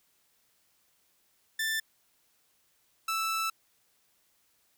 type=tone pair in turn; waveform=sawtooth; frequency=1772 / 1319.5 Hz; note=A6 / E6; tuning=+12 / +1 cents; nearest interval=perfect fourth; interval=511 cents; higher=first; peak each=-25 dBFS; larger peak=neither; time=1.59-1.8 / 3.08-3.5 s; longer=second; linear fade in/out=5 ms; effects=white hiss -70 dBFS RMS until 4.77 s